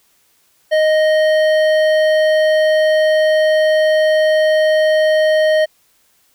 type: tone with hard clipping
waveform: triangle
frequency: 622 Hz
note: D#5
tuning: 1 cent flat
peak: -12 dBFS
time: 0.71-5.66 s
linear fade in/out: 20 ms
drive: 15 dB
effects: white hiss -57 dBFS RMS until 6.34 s